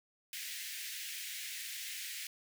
pink high-pass noise, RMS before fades -43 dBFS, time 0.33-2.27 s, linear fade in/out 2 ms, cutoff 1800 Hz, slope 48 dB/octave, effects none

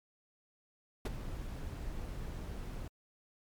brown noise with ADSR envelope, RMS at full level -28 dBFS, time 1.05-2.88 s, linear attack 7 ms, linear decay 29 ms, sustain -13 dB, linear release 4 ms, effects MP3 96 kbps

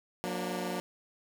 15% pulse chord, Gb augmented, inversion none, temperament equal with one note detuned, 181.4 / 233.1 / 293.7 Hz, Gb3 / Bb3 / D4, -34 / 0 / 0 cents, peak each -29 / -32 / -34 dBFS, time 0.24-0.8 s, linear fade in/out 0 ms, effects none

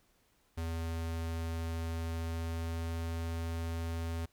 square tone with pitch glide, 82.41 to 82.89 Hz, E2 to E2, 0 to +10 cents, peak -35 dBFS, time 0.57-4.26 s, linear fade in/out 10 ms, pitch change +10 cents, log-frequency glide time 2.11-2.96 s, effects pink hiss -71 dBFS RMS until 4.32 s

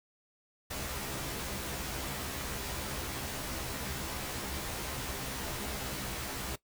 pink noise with comb filter, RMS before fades -38 dBFS, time 0.7-6.56 s, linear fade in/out 10 ms, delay 15 ms, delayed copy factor +0.9, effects noise-tail reverb RT60 0.1 s tail -18 dB re dry

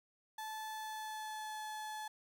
35% pulse tone with pitch glide, 870 to 860 Hz, A5 to A5, -20 to -40 cents, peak -40 dBFS, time 0.38-2.08 s, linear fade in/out 5 ms, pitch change -20 cents, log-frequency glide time 0.71-1.62 s, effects none

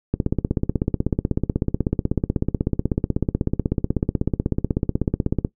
click train, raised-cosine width 3 ms, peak -6 dBFS, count 87, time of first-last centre 0.14-5.449 s, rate 16.2 Hz, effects noise-tail reverb RT60 0.1 s tail -18 dB re dry

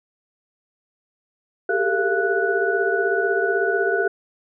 sine tone cluster, 390.2 / 406.2 / 452.4 / 687 / 1477 Hz, G4 / G#4 / A4 / F5 / F#6, -8 / -38 / +48 / -29 / -3 cents, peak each -23 / -26 / -25 / -26 / -23 dBFS, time 1.69-4.08 s, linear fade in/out 5 ms, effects none

